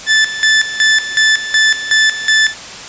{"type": "tone with tremolo", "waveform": "sawtooth", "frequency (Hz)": 1752, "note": "A6", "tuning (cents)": -8, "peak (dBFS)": -4, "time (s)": [0.06, 2.55], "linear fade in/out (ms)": 50, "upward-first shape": "square", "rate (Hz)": 2.7, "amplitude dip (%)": 75, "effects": ["white hiss -29 dBFS RMS until 2.88 s", "resampled to 16000 Hz"]}